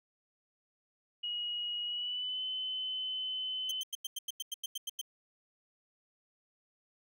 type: tone with pitch glide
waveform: sine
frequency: 2898 to 3040 Hz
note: F#7 to F#7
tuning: -37 to +46 cents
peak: -34 dBFS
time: 1.23-3.82 s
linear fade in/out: 10 ms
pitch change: +83 cents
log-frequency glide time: 1.85-2.42 s
type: tone bursts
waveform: sawtooth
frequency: 3136 Hz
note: G7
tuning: in tune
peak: -32 dBFS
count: 12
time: 3.69-5.014 s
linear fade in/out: 5 ms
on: 26 ms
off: 92 ms
effects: none

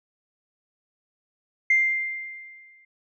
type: tone with exponential decay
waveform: sine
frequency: 2097 Hz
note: C7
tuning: 3 cents sharp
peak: -14 dBFS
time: 1.7-2.85 s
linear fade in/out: 5 ms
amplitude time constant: 250 ms
effects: tanh soft clip ceiling -10 dBFS

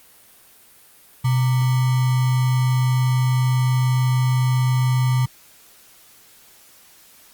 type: tone with sample-and-hold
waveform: sine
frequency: 127 Hz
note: B2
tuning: 49 cents sharp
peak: -15 dBFS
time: 1.24-5.26 s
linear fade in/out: 10 ms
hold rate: 1050 Hz
effects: white hiss -50 dBFS RMS until 7.33 s + Opus 32 kbps

